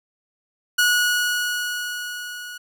sawtooth tone with level ramp, 1459 Hz, F#6, 25 cents flat, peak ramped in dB -11 to -30 dBFS, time 0.78-2.58 s, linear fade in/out 10 ms, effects none

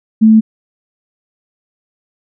sine tone, 219.7 Hz, A3, 2 cents flat, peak -3 dBFS, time 0.21-0.41 s, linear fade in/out 20 ms, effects none

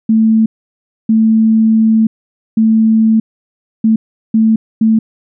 sine tone bursts at uneven times, 221.5 Hz, A3, 12 cents sharp, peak -6 dBFS, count 6, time 0.09-0.46 / 1.09-2.07 / 2.57-3.2 / 3.84-3.96 / 4.34-4.56 / 4.81-4.99 s, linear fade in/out 5 ms, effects none

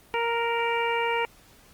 harmonic tone, 466.2 Hz, A#4, in tune, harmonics 1 / 2 / 3 / 4 / 5 / 6, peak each -28 / -27 / -35 / -35 / -31 / -35 dBFS, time 0.14-1.25 s, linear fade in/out 0 ms, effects pink hiss -55 dBFS RMS until 1.73 s + Opus 32 kbps

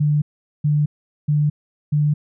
sine tone bursts, 148.5 Hz, D3, 20 cents sharp, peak -14 dBFS, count 4, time 0-2.14 s, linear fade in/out 10 ms, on 220 ms, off 420 ms, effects none

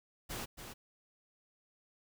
pink noise with echo, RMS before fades -41 dBFS, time 0.29-0.46 s, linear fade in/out 20 ms, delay 280 ms, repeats 1, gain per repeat -7 dB, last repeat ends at 0.74 s, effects none

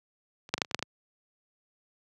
clicks, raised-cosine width 0.2 ms, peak -29 / -7 / -16 / -6 / -26 / -19 / -7 / -17 / -12 dBFS, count 9, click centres 0.491 / 0.54 / 0.58 / 0.618 / 0.648 / 0.712 / 0.746 / 0.792 / 0.826 s, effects high-pass 100 Hz 12 dB/octave

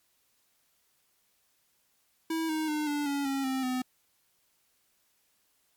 square tone with pitch steps, 324.3 / 313.3 / 302.6 / 292.3 / 282.3 / 272.7 / 263.4 / 254.4 Hz, E4 / D#4 / D#4 / D4 / C#4 / C#4 / C4 / C4, -28 / +12 / -48 / -8 / +32 / -28 / +12 / -48 cents, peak -29 dBFS, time 2.3-3.82 s, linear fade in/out 5 ms, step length 190 ms, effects white hiss -71 dBFS RMS until 5.76 s + MP3 96 kbps

